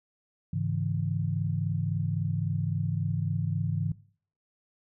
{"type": "tone cluster", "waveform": "sine", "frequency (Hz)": [103, 139, 162.7], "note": ["G#2", "C#3", "E3"], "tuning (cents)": [-14, 5, -22], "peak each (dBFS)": -31, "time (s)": [0.53, 3.92], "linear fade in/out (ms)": 5, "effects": ["noise-tail reverb RT60 0.5 s tail -19 dB re dry"]}